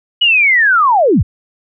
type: linear sweep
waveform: sine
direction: down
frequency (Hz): 2960 to 47.66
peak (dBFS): -7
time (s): 0.21-1.23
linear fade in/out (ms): 10
effects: none